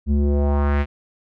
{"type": "tone with low-pass filter sweep", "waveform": "square", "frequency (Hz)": 71.7, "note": "D2", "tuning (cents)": -41, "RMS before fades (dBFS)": -18, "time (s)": [0.06, 0.86], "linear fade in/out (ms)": 50, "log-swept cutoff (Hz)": [190, 2500], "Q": 1.9, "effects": []}